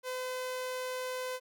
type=tone; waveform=sawtooth; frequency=509 Hz; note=C5; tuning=48 cents flat; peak=-31 dBFS; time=0.03-1.4 s; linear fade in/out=50 ms; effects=none